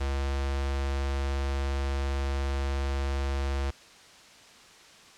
square tone with notch filter, 68.6 Hz, C#2, 17 cents flat, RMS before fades -29 dBFS, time 0-3.71 s, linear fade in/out 10 ms, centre 160 Hz, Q 0.7, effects white hiss -52 dBFS RMS until 5.17 s + low-pass 6000 Hz 12 dB/octave

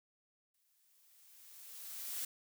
blue noise with exponential growth, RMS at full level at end -39 dBFS, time 0.54-2.25 s, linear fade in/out 5 ms, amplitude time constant 370 ms, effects none

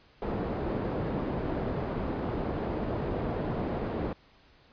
white low-pass noise, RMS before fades -32 dBFS, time 0.22-4.13 s, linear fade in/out 2 ms, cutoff 480 Hz, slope 12 dB/octave, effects pink hiss -60 dBFS RMS until 4.72 s + resampled to 11025 Hz

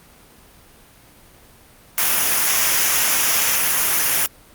white noise with comb filter, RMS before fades -18 dBFS, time 1.98-4.26 s, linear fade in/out 0 ms, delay 0.24 ms, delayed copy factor -0.5, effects pink hiss -48 dBFS RMS until 4.54 s + Opus 32 kbps

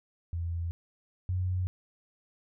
sine tone pair in turn, 84.7 / 91.57 Hz, E2 / F#2, +48 / -17 cents, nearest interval minor second, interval 135 cents, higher second, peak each -30 / -27 dBFS, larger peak second, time 0.33-0.71 / 1.29-1.67 s, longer neither, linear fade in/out 0 ms, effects none

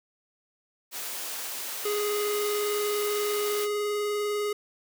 white high-pass noise, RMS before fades -35 dBFS, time 0.91-3.68 s, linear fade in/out 50 ms, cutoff 350 Hz, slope 12 dB/octave
square tone with vibrato, 415.3 Hz, G#4, in tune, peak -27 dBFS, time 1.85-4.53 s, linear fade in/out 5 ms, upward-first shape sine, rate 20 Hz, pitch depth 18 cents each way
effects none

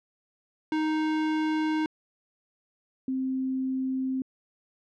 square / sine tone pair in turn, 311.5 / 261.9 Hz, D#4 / C4, +2 / +2 cents, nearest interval minor third, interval 300 cents, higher first, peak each -25 / -26 dBFS, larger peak first, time 0.72-1.86 / 3.08-4.22 s, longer neither, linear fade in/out 2 ms, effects low-pass 3000 Hz 12 dB/octave

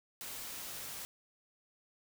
white noise, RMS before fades -44 dBFS, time 0.21-1.05 s, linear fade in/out 0 ms, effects none

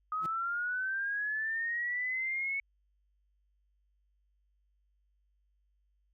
sine linear sweep, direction up, 1244.5 to 2217 Hz, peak -31 dBFS, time 0.12-2.6 s, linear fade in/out 2 ms
30% pulse tone with exponential growth, 166.8 Hz, E3, 21 cents sharp, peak -35 dBFS, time 0.18-0.26 s, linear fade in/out 2 ms, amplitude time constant 16 ms
effects added 50 Hz sine -70 dBFS peak until 6.13 s

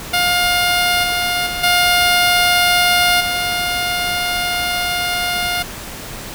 10% pulse tone with level steps, 709 Hz, F5, 26 cents sharp, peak -5 / -8 / -13 / -3 / -9 dBFS, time 0.13-5.63 s, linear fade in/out 10 ms, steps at 1.03 / 1.46 / 1.63 / 3.2 s, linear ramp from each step 10 ms, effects pink hiss -30 dBFS RMS until 6.34 s

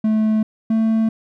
triangle tone pair in turn, 217.2 / 222.4 Hz, A3 / A3, -22 / +19 cents, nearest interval unison, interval 41 cents, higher second, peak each -12 dBFS, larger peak neither, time 0.04-0.43 / 0.7-1.09 s, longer neither, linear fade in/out 5 ms, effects none

